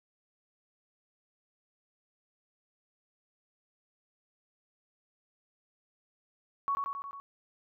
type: tone with echo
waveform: sine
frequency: 1116 Hz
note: C#6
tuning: 11 cents sharp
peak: -27 dBFS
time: 6.68-6.75 s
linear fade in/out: 0 ms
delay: 90 ms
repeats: 5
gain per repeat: -3 dB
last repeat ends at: 7.2 s
effects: none